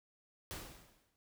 pink noise with exponential decay, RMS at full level -42 dBFS, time 0.51-1.16 s, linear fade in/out 0 ms, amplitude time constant 140 ms, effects none

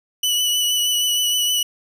sawtooth tone with vibrato, 2960 Hz, F#7, in tune, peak -14 dBFS, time 0.23-1.63 s, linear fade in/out 5 ms, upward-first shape triangle, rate 6.4 Hz, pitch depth 26 cents each way, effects none

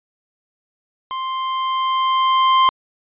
45% pulse tone with level ramp, 1050 Hz, C6, 6 cents sharp, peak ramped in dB -23 to -10 dBFS, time 1.11-2.69 s, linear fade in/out 0 ms, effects resampled to 8000 Hz

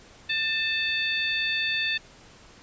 harmonic tone with a mistuned harmonic, 893 Hz, A5, 25 cents sharp, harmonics 2 / 3 / 4 / 5, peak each -29 / -28 / -29 / -36 dBFS, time 0.29-1.98 s, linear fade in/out 10 ms, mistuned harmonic 3, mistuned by -37 cents, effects pink hiss -51 dBFS RMS until 2.62 s + resampled to 16000 Hz

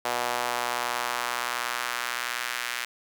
sawtooth tone with high-pass filter sweep, 121.4 Hz, B2, 29 cents flat, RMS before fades -30 dBFS, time 0.05-2.85 s, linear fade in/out 5 ms, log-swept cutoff 710 to 1800 Hz, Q 1.4, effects none

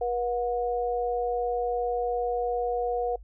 sine tone pair together, 482.3 / 725 Hz, B4 / F#5, -41 / -35 cents, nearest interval perfect fifth, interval 706 cents, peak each -27 / -29 dBFS, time 0.01-3.16 s, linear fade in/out 5 ms, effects noise-tail reverb RT60 0.1 s tail -24 dB re dry + added 50 Hz sine -44 dBFS peak until 3.23 s

